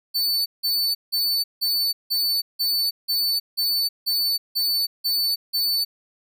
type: tone bursts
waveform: 45% pulse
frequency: 4503 Hz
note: C#8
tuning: 26 cents sharp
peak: -19 dBFS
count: 12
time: 0.14-5.85 s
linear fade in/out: 20 ms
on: 320 ms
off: 170 ms
effects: none